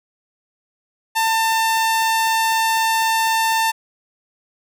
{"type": "tone", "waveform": "sawtooth", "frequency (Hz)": 896, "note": "A5", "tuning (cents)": 31, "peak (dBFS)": -12, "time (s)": [1.15, 3.72], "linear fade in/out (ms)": 20, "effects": []}